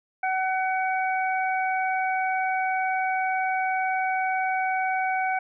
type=harmonic tone; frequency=753 Hz; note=F#5; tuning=30 cents sharp; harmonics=1 / 2 / 3; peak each=-24 / -30 / -31 dBFS; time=0.23-5.39 s; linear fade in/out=5 ms; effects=none